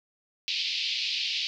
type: band-pass noise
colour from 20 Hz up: white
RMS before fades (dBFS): -30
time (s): 0.48-1.47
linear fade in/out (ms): 0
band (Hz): 2400 to 4800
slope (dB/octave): 48
effects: none